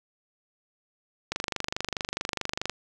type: click train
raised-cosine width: 0.2 ms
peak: -11 dBFS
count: 35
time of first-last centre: 1.32-2.697 s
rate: 24.7 Hz
effects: none